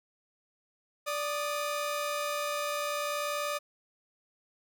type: tone pair together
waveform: sawtooth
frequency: 585.3 / 1231 Hz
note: D5 / D#6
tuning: -6 / -19 cents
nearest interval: octave + minor second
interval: 1287 cents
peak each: -29 / -31 dBFS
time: 1.06-3.59 s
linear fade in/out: 20 ms
effects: none